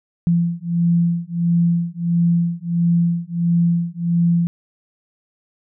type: beating tone pair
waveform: sine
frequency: 170 / 171.5 Hz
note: F3 / F3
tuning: -46 / -31 cents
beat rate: 1.5 Hz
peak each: -18 / -18 dBFS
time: 0.27-4.47 s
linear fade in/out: 0 ms
effects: none